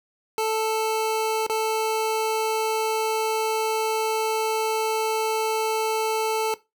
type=tone with dropouts; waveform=25% pulse; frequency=440 Hz; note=A4; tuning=in tune; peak=-18 dBFS; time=0.38-6.54 s; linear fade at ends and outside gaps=1 ms; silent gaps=1.465-1.497 s; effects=noise-tail reverb RT60 0.2 s tail -17 dB re dry